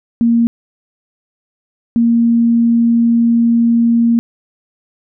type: tone pair in turn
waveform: sine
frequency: 233.1 / 233.1 Hz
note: A#3 / A#3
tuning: 0 / 0 cents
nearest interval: unison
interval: 0 cents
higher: neither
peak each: -8 dBFS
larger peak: neither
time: 0.21-0.47 / 1.96-4.19 s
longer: second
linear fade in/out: 0 ms
effects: none